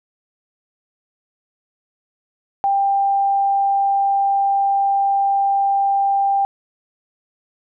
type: tone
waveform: sine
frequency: 792 Hz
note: G5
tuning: 18 cents sharp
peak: -14 dBFS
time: 2.64-6.45 s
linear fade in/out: 0 ms
effects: none